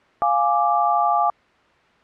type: chord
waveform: sine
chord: D diminished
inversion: first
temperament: equal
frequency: 698.5 / 830.6 / 1174.7 Hz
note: F5 / Ab5 / D6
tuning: 0 / 0 / 0 cents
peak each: -20 dBFS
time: 0.22-1.3 s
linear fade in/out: 0 ms
effects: white hiss -55 dBFS RMS until 2.03 s + low-pass 2000 Hz 12 dB/octave